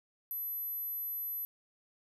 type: tone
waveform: sine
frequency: 12000 Hz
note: F#9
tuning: 23 cents sharp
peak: -35 dBFS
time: 0.31-1.45 s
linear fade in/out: 0 ms
effects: 11-bit